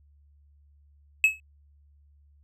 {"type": "tone with exponential decay", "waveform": "triangle", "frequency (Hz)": 2581, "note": "E7", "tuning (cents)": -37, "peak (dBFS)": -11, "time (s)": [1.24, 1.4], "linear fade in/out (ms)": 1, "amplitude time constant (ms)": 33, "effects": ["added 72 Hz sine -56 dBFS peak until 2.43 s"]}